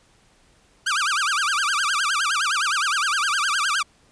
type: tone with vibrato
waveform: sawtooth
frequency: 1364 Hz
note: F6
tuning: 41 cents flat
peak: -16 dBFS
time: 0.86-3.83 s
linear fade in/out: 10 ms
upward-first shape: sine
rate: 9.7 Hz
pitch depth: 300 cents each way
effects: pink hiss -58 dBFS RMS until 4.11 s + resampled to 22050 Hz